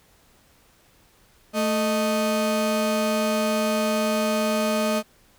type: tone pair together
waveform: 35% pulse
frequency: 220 / 622.3 Hz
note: A3 / D#5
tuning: 0 / 0 cents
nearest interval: octave + tritone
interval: 1800 cents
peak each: -22 dBFS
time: 1.53-5.03 s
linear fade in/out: 50 ms
effects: pink hiss -58 dBFS RMS until 5.38 s